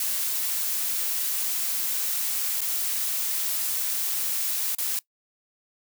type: noise with dropouts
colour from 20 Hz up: blue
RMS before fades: -27 dBFS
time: 0-4.99 s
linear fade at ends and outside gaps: 2 ms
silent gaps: 2.607-2.615 / 4.75-4.784 s
effects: noise-tail reverb RT60 0.1 s tail -20 dB re dry